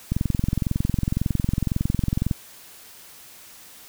click train, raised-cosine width 5 ms, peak -9 dBFS, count 49, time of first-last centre 0.12-2.312 s, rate 21.9 Hz, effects white hiss -46 dBFS RMS until 3.88 s

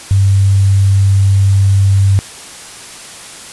sine tone with quantisation, 98 Hz, G2, in tune, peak -6 dBFS, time 0.11-2.19 s, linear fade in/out 0 ms, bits 6, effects white hiss -31 dBFS RMS until 3.52 s + resampled to 24000 Hz

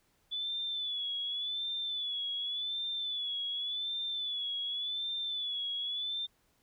sine tone with vibrato, 3452 Hz, A7, 34 cents flat, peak -33 dBFS, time 0.31-6.27 s, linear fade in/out 20 ms, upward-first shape sine, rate 0.88 Hz, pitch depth 68 cents each way, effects pink hiss -72 dBFS RMS until 6.62 s

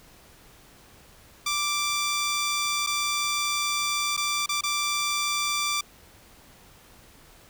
10% pulse tone with dropouts, 1174.7 Hz, D6, in tune, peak -16 dBFS, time 1.46-5.81 s, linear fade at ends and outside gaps 5 ms, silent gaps 2.865-2.87 / 4.167-4.175 / 4.461-4.49 / 4.61-4.635 s, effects pink hiss -53 dBFS RMS until 7.49 s

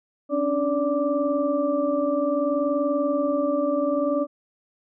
sine tone cluster, 273.5 / 294.1 / 579 / 1175 Hz, C#4 / D4 / D5 / D6, -23 / +3 / -25 / +1 cents, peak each -27 / -26 / -23 / -32 dBFS, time 0.29-4.27 s, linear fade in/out 50 ms, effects none

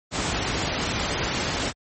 pink noise, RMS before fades -25 dBFS, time 0.11-1.73 s, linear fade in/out 50 ms, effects high-pass 60 Hz 12 dB/octave + MP3 32 kbps

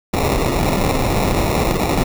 pink noise with sample-and-hold, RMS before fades -17 dBFS, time 0.13-2.04 s, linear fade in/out 10 ms, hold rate 1575 Hz, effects none

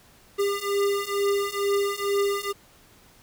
square beating tone pair, 400.5 / 402.7 Hz, G4 / G4, +37 / +47 cents, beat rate 2.2 Hz, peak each -27 / -26 dBFS, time 0.38-2.53 s, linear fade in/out 20 ms, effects pink hiss -55 dBFS RMS until 3.22 s

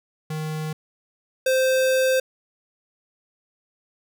square tone pair in turn, 155.56 / 521 Hz, D#3 / C5, 0 / -7 cents, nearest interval octave + major sixth, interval 2093 cents, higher second, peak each -27 / -18 dBFS, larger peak second, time 0.3-0.73 / 1.46-2.2 s, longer second, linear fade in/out 5 ms, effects none

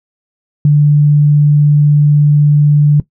sine tone, 147.3 Hz, D3, 6 cents sharp, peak -4 dBFS, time 0.65-3 s, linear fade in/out 2 ms, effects noise-tail reverb RT60 0.1 s tail -17 dB re dry

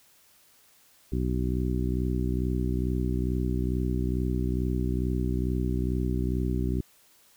harmonic tone, 62.3 Hz, B1, 16 cents sharp, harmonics 1 / 2 / 3 / 4 / 5 / 6, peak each -28 / -31 / -33 / -34 / -35 / -36 dBFS, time 1.12-6.81 s, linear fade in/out 5 ms, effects white hiss -60 dBFS RMS until 7.36 s

